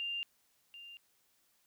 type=tone with echo; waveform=sine; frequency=2794 Hz; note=F7; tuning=in tune; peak=-35 dBFS; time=0-0.23 s; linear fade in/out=0 ms; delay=740 ms; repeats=1; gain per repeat=-13 dB; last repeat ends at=0.97 s; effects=white hiss -73 dBFS RMS until 1.66 s